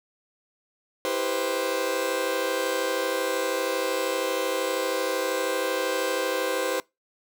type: chord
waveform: sawtooth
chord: C major seventh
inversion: first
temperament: just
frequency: 327 / 392.4 / 490.5 / 523.3 Hz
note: E4 / G4 / B4 / C5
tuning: -14 / +2 / -12 / 0 cents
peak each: -30 / -28 / -26 / -24 dBFS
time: 1.05-6.8 s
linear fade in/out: 0 ms
effects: noise-tail reverb RT60 0.2 s tail -22 dB re dry